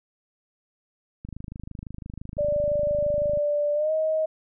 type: click train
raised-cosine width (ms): 5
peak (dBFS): -24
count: 56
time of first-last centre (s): 1.25-3.374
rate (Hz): 25.9
type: tone with pitch glide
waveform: sine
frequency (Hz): 587.3 to 629.5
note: D5 to D#5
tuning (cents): 0 to +20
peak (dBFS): -21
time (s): 2.38-4.26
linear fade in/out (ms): 10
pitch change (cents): +120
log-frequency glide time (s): 3.74-3.92
effects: none